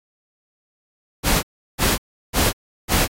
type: noise bursts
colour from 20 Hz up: pink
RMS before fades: -17 dBFS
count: 4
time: 1.23-3.08 s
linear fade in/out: 50 ms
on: 200 ms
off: 350 ms
effects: AAC 48 kbps